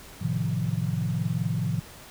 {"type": "chord", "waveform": "sine", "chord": "F dominant seventh", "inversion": "first", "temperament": "equal", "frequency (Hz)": [110, 130.81, 155.56, 174.61], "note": ["A2", "C3", "Eb3", "F3"], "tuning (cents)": [0, 0, 0, 0], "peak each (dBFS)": -30, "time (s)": [0.21, 1.8], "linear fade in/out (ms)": 10, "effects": ["pink hiss -46 dBFS RMS until 2.1 s"]}